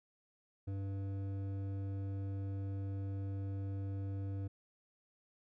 triangle tone with hard clipping, 98 Hz, G2, in tune, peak -39 dBFS, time 0.67-4.48 s, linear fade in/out 10 ms, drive 14 dB, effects none

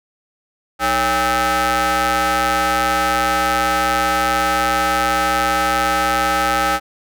sawtooth ring-modulated tone, 246.9 Hz, B3, in tune, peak -8 dBFS, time 0.79-6.8 s, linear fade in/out 50 ms, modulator 1050 Hz, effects none

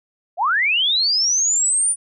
sine linear sweep, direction up, 622.3 to 9480 Hz, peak -15 dBFS, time 0.37-1.96 s, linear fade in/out 50 ms, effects none

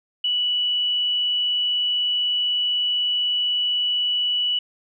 sine tone, 2952 Hz, F#7, 5 cents flat, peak -19 dBFS, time 0.24-4.59 s, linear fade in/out 5 ms, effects none

